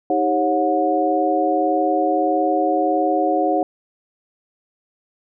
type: tone cluster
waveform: sine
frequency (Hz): 314.5 / 396.1 / 546 / 726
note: D#4 / G4 / C#5 / F#5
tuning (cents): +19 / +18 / -26 / -33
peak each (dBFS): -21 / -24 / -22 / -19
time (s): 0.1-3.63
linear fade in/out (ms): 2
effects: none